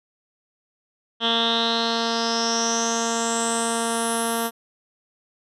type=tone with low-pass filter sweep; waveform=10% pulse; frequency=230.1 Hz; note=A#3; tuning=22 cents flat; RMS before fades=-23 dBFS; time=1.2-4.51 s; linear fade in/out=50 ms; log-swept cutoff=3300 to 12000 Hz; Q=8.2; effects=none